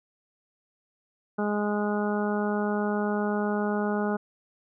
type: harmonic tone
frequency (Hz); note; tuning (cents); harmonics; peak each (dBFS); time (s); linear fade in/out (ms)
207.7; G#3; 0; 1 / 2 / 3 / 4 / 5 / 6 / 7; -27 / -30 / -34 / -34 / -41 / -38 / -37; 1.38-4.17; 10
effects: none